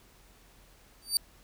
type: tone with exponential growth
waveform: 25% pulse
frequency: 4627 Hz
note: D8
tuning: 27 cents flat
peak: -15 dBFS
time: 1.02-1.17 s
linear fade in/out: 1 ms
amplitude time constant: 31 ms
effects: added 43 Hz sine -60 dBFS peak until 1.43 s + pink hiss -60 dBFS RMS until 1.43 s